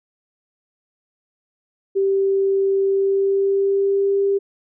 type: tone with pitch glide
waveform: sine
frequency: 390.4 to 396.5 Hz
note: G4 to G4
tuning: -7 to +20 cents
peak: -15 dBFS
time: 1.95-4.39 s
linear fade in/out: 20 ms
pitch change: +27 cents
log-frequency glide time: 2.83-4.2 s
effects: none